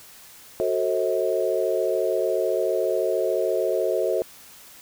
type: chord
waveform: sine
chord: F# diminished seventh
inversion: none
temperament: just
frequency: 370 / 444 / 532.8 / 639.4 Hz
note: F#4 / A4 / C5 / Eb5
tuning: 0 / +16 / +31 / +47 cents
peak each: -26 dBFS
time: 0.6-4.22 s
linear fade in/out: 0 ms
effects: white hiss -47 dBFS RMS until 4.81 s